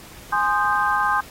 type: chord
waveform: sine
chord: Ab major seventh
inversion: none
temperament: equal with one note detuned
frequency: 830.6 / 1046.5 / 1231.6 / 1568 Hz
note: Ab5 / C6 / Eb6 / G6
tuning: 0 / 0 / -18 / 0 cents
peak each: -23 dBFS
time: 0.32-1.21 s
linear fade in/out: 10 ms
effects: pink hiss -43 dBFS RMS until 1.3 s + AAC 48 kbps